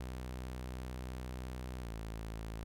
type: tone with pitch glide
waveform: sawtooth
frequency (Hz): 63 to 55.16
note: B1 to A1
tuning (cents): +35 to +5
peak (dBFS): -37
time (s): 0-2.64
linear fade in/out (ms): 5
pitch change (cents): -230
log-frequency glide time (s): 1.8-1.9
effects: none